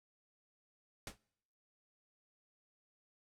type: noise with exponential decay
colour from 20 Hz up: pink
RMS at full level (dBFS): -39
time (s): 1.07-1.18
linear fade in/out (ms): 2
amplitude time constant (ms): 22
effects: noise-tail reverb RT60 0.8 s tail -26 dB re dry + low-pass 11000 Hz 12 dB/octave